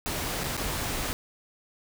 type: noise with dropouts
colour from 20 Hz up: pink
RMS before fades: -31 dBFS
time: 0.06-1.13 s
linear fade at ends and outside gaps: 0 ms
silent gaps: 0.435-0.44 / 0.568-0.576 s
effects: none